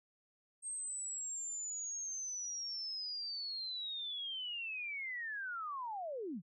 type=linear sweep; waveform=sine; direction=down; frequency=8470 to 145.2 Hz; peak=-39 dBFS; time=0.62-6.42 s; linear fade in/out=50 ms; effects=none